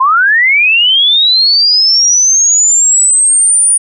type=linear sweep; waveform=sine; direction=up; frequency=1006 to 9600 Hz; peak=-5 dBFS; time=0-3.78 s; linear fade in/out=10 ms; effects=none